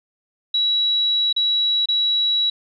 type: tone with dropouts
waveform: sine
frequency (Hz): 3900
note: B7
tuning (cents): -23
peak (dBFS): -16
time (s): 0.54-2.5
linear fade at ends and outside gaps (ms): 5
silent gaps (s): 1.328-1.363 / 1.858-1.886
effects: none